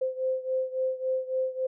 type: beating tone pair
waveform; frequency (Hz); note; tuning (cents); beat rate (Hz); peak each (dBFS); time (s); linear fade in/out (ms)
sine; 518 / 521.6; C5 / C5; -17 / -5; 3.6; -28 / -31; 0.01-1.67; 10
effects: none